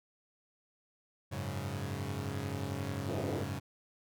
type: chord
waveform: sawtooth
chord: F# suspended second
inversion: none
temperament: equal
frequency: 92.5 / 103.83 / 138.59 Hz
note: F#2 / G#2 / C#3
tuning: 0 / 0 / 0 cents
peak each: -36 dBFS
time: 1.31-3.6 s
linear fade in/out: 20 ms
type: band-pass noise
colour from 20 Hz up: white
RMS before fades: -38 dBFS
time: 3.08-3.44 s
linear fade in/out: 10 ms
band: 280 to 550 Hz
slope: 24 dB/octave
effects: none